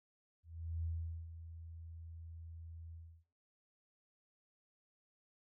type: tone with ADSR envelope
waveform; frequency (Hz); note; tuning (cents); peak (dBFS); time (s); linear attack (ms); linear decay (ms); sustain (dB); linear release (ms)
sine; 82.5; E2; +2; -36; 0.43-3.24; 410; 430; -12; 310
effects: noise-tail reverb RT60 0.8 s tail -22 dB re dry